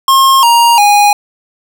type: tone with pitch steps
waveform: square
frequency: 1073 / 939.5 / 822.6 Hz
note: C6 / A#5 / G#5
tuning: +43 / +13 / -17 cents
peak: -5 dBFS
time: 0.08-1.13 s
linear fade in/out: 2 ms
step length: 350 ms
effects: none